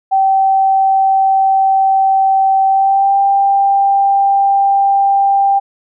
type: tone with pitch glide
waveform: sine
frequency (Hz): 773 to 791.1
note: G5 to G5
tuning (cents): -24 to +16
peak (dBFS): -8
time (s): 0.11-5.6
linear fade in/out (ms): 20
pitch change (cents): +40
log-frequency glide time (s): 2.67-3.18
effects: none